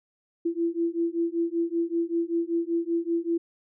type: beating tone pair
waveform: sine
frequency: 334.1 / 339.3 Hz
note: E4 / F4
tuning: +23 / -50 cents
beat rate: 5.2 Hz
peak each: -27 dBFS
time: 0.45-3.38 s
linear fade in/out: 10 ms
effects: none